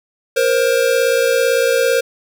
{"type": "tone pair together", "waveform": "square", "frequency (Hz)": [472.2, 530], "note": ["A#4", "C5"], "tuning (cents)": [22, 22], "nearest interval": "major second", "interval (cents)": 200, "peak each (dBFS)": -16, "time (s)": [0.36, 2.01], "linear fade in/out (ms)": 10, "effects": []}